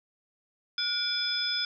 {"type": "tone cluster", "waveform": "sine", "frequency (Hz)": [1441, 2339, 3450, 5070], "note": ["F#6", "D7", "A7", "D#8"], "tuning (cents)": [-46, -8, -35, 32], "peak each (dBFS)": [-35, -39, -31, -30], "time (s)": [0.78, 1.65], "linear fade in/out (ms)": 2, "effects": []}